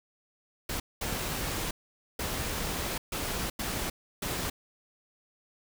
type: noise bursts at uneven times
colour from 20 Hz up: pink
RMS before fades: -33 dBFS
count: 6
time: 0.69-0.8 / 1.01-1.71 / 2.19-2.98 / 3.12-3.5 / 3.59-3.9 / 4.22-4.5 s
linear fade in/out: 5 ms
effects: none